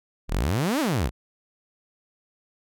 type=exponential two-way sweep; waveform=sawtooth; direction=up then down; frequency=32.64 to 331.7 to 47.7 Hz; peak=-18 dBFS; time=0.28-1.11 s; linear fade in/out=50 ms; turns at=0.8 s; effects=none